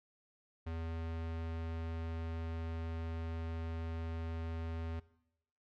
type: tone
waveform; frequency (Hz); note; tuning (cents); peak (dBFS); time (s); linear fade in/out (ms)
square; 82.1; E2; -6; -39; 0.66-5; 10
effects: noise-tail reverb RT60 0.8 s tail -19 dB re dry + low-pass 3000 Hz 12 dB/octave